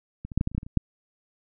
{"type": "clicks", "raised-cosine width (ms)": 5, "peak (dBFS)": [-23, -24, -9, -11, -13, -30, -19, -13, -27, -28, -7], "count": 11, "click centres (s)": [0.25, 0.318, 0.376, 0.411, 0.474, 0.516, 0.549, 0.58, 0.631, 0.665, 0.773], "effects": []}